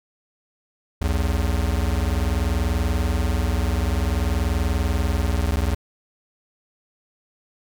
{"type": "tone pair together", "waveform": "square", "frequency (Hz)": [61.7, 82.23], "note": ["B1", "E2"], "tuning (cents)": [-1, -4], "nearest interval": "perfect fourth", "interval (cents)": 497, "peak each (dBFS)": -23, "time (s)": [1.01, 5.75], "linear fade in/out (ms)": 10, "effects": []}